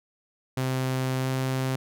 sawtooth tone with pitch glide, 130.2 to 131.18 Hz, C3 to C3, -8 to +5 cents, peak -21 dBFS, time 0.57-1.76 s, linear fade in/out 5 ms, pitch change +13 cents, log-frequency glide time 1.2-1.28 s, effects none

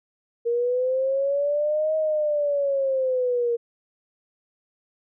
sine linear two-way sweep, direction up then down, 466.2 to 631 to 466.2 Hz, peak -20 dBFS, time 0.45-3.57 s, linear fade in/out 20 ms, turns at 1.96 s, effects none

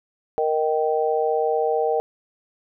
sine chord, Eb major, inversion second, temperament just, 466.7 / 622.3 / 777.8 Hz, Bb4 / Eb5 / G5, +2 / 0 / -14 cents, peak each -21 / -25 / -24 dBFS, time 0.38-2 s, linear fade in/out 0 ms, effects none

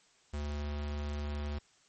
square tone, 73.42 Hz, D2, in tune, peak -35 dBFS, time 0.33-1.59 s, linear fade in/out 10 ms, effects white hiss -66 dBFS RMS until 1.88 s + MP3 32 kbps

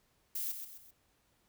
violet noise with echo, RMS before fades -37 dBFS, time 0.35-0.52 s, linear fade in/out 5 ms, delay 130 ms, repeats 3, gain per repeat -7 dB, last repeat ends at 0.91 s, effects pink hiss -73 dBFS RMS until 1.48 s

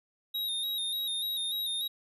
square tone with vibrato, 3741 Hz, A#7, 5 cents sharp, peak -31 dBFS, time 0.34-1.88 s, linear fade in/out 10 ms, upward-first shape square, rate 3.4 Hz, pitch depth 38 cents each way, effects none

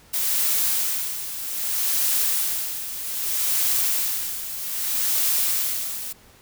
blue noise with tremolo, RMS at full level -21 dBFS, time 0.13-6.13 s, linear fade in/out 10 ms, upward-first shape sine, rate 0.63 Hz, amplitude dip 70%, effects pink hiss -52 dBFS RMS until 6.41 s

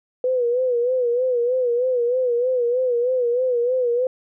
sine tone with vibrato, 493.9 Hz, B4, in tune, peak -17 dBFS, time 0.24-4.07 s, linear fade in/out 2 ms, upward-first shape sine, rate 3.2 Hz, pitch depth 78 cents each way, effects none

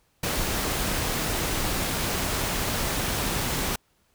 pink noise, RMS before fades -27 dBFS, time 0.23-3.76 s, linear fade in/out 5 ms, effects pink hiss -67 dBFS RMS until 4.14 s

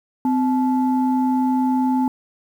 sine tone pair together, 257.3 / 865.5 Hz, C4 / A5, -29 / -29 cents, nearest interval octave + major sixth, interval 2100 cents, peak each -16 / -22 dBFS, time 0.25-2.08 s, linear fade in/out 2 ms, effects tanh soft clip ceiling -9 dBFS + 8-bit

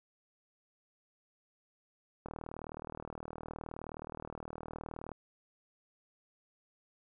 click train, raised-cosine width 1 ms, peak -28 dBFS, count 113, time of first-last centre 2.26-5.117 s, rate 39.2 Hz, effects none

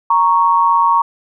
sine tone pair together, 932.3 / 1108.7 Hz, A#5 / C#6, 0 / 0 cents, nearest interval minor third, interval 300 cents, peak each -12 dBFS, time 0.1-1.02 s, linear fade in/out 5 ms, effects none

